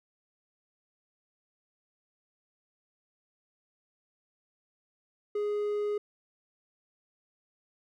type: tone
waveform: triangle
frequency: 415.3 Hz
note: G#4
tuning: in tune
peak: -26 dBFS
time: 5.35-5.98 s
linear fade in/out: 5 ms
effects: none